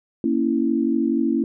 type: chord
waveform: sine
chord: A# diminished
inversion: none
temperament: equal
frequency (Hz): 233.1 / 277.2 / 329.6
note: A#3 / C#4 / E4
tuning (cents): 0 / 0 / 0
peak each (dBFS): -22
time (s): 0.24-1.44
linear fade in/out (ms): 2
effects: none